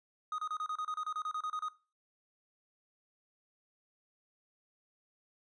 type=tone bursts; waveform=triangle; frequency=1247 Hz; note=D#6; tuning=3 cents sharp; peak=-32 dBFS; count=15; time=0.32-1.685 s; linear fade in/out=2 ms; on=63 ms; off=30 ms; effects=noise-tail reverb RT60 0.3 s tail -18 dB re dry + resampled to 22050 Hz

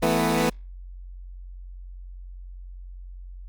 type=chord; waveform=15% pulse; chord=E suspended fourth; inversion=none; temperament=equal with one note detuned; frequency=164.81 / 220 / 248.1 Hz; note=E3 / A3 / B3; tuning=0 / 0 / +8 cents; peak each=-18 dBFS; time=0.02-0.5 s; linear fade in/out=10 ms; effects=added 45 Hz sine -37 dBFS peak until 3.48 s + Opus 32 kbps

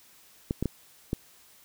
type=clicks; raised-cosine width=3 ms; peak=-14 dBFS; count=4; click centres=0.509 / 0.626 / 0.657 / 1.131 s; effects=white hiss -57 dBFS RMS until 1.64 s

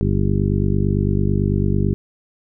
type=harmonic tone with a mistuned harmonic; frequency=49 Hz; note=G1; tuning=in tune; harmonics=1 / 2 / 3 / 4 / 5 / 6 / 7 / 8; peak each=-22 / -20 / -22 / -22 / -29 / -30 / -28 / -28 dBFS; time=0.01-1.94 s; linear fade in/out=0 ms; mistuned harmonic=8; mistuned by=+45 cents; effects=none

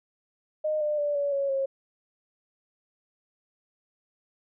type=tone with pitch steps; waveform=sine; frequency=615 / 599.6 / 584.5 / 569.9 / 555.6 / 541.6 Hz; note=D#5 / D5 / D5 / C#5 / C#5 / C#5; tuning=-20 / +36 / -8 / +48 / +4 / -40 cents; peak=-24 dBFS; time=0.64-1.66 s; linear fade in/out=10 ms; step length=170 ms; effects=none

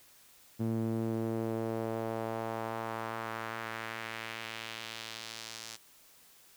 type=tone with band-pass filter sweep; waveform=sawtooth; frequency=112.8 Hz; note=A2; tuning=44 cents sharp; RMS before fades=-37 dBFS; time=0.59-5.77 s; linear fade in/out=20 ms; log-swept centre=230 to 5900 Hz; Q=1.3; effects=white hiss -60 dBFS RMS until 6.56 s

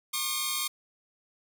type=tone cluster; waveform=10% pulse; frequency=1083 / 1203 / 3204 / 3723 / 4391 Hz; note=C#6 / D6 / G7 / A#7 / C#8; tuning=-41 / +41 / +37 / -3 / -17 cents; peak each=-27 / -28 / -29 / -27 / -28 dBFS; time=0.13-0.68 s; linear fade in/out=10 ms; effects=none

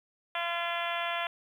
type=harmonic tone; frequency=342.2 Hz; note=F4; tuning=35 cents flat; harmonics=2 / 3 / 4 / 5 / 6 / 7 / 8 / 9 / 10; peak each=-35 / -37 / -38 / -39 / -40 / -40 / -41 / -42 / -42 dBFS; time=0.35-1.27 s; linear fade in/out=2 ms; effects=10-bit

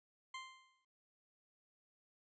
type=tone with exponential decay; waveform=20% pulse; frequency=1046.5 Hz; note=C6; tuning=in tune; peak=-38 dBFS; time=0.34-0.85 s; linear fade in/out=5 ms; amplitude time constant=110 ms; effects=resampled to 16000 Hz

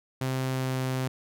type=tone with pitch glide; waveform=sawtooth; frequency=130.81 to 129.98 Hz; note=C3 to C3; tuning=0 to -11 cents; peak=-23 dBFS; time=0.21-1.08 s; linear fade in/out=5 ms; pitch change=-11 cents; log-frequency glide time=0.49-0.8 s; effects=none

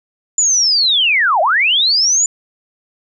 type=linear two-way sweep; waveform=sine; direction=down then up; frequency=7100 to 596 to 7100 Hz; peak=-10 dBFS; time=0.38-2.26 s; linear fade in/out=2 ms; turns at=1.41 s; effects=none

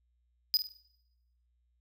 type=tone with echo; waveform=square; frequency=4978 Hz; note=D#8; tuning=in tune; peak=-23 dBFS; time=0.54-0.57 s; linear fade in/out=0 ms; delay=50 ms; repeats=4; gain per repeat=-9 dB; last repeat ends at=0.77 s; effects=noise-tail reverb RT60 0.9 s tail -22 dB re dry + added 60 Hz sine -70 dBFS peak until 1.8 s

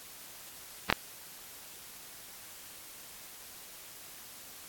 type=clicks; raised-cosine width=0.3 ms; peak=-6 dBFS; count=2; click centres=0.901 / 0.926 s; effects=white hiss -49 dBFS RMS until 4.68 s + AAC 64 kbps

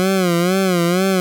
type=tone with vibrato; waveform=20% pulse; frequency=181.2 Hz; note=F#3; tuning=36 cents flat; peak=-9 dBFS; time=0-1.2 s; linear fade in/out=0 ms; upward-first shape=sine; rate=2.1 Hz; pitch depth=110 cents each way; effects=none

